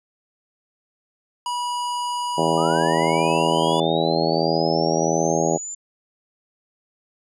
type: tone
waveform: square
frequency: 972 Hz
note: B5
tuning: 28 cents flat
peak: -24 dBFS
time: 1.46-3.8 s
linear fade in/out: 2 ms
type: harmonic tone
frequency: 81.5 Hz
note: E2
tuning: 19 cents flat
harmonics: 2 / 3 / 4 / 5 / 6 / 7 / 8 / 9 / 10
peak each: -26 / -29 / -26 / -25 / -28 / -25 / -27 / -28 / -27 dBFS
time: 2.37-5.58 s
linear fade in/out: 20 ms
type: linear sweep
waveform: sine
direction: up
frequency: 1168 to 7180 Hz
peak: -29 dBFS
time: 2.57-5.75 s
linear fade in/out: 10 ms
effects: resampled to 24000 Hz